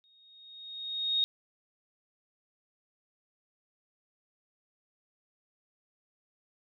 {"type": "tone with exponential growth", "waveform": "sine", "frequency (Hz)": 3729, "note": "A#7", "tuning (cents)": 0, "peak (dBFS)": -23, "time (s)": [0.04, 1.24], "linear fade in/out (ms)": 0, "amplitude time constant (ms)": 260, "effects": []}